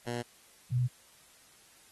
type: tone pair in turn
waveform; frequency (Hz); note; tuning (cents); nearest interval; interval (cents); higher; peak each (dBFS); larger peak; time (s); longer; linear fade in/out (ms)
10% pulse / sine; 120 / 124.09; B2 / B2; -49 / +9; minor second; 58; second; -25; neither; 0.06-0.23 / 0.71-0.88; neither; 20
effects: white hiss -60 dBFS RMS until 1.91 s + AAC 32 kbps